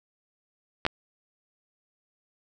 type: clicks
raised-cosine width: 0.3 ms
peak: -8 dBFS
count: 2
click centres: 0.852 / 0.865 s
effects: none